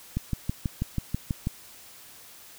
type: click train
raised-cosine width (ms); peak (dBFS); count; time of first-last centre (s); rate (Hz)
5; -14; 9; 0.17-1.471; 6.15
effects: white hiss -49 dBFS RMS until 2.58 s